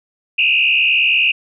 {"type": "tone with frequency modulation", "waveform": "sine", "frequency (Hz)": 2655, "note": "E7", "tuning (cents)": 12, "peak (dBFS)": -11, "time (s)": [0.38, 1.32], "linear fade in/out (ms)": 10, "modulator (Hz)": 69.2, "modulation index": 2.9, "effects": []}